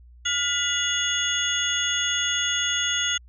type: tone cluster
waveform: sine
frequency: 1420 / 1992 / 2863 / 3422 / 6550 Hz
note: F6 / B6 / F7 / A7 / G#8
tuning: +28 / +14 / +42 / -49 / -25 cents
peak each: -29 / -31 / -27 / -28 / -28 dBFS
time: 0.25-3.18 s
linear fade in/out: 10 ms
effects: added 60 Hz sine -46 dBFS peak until 3.28 s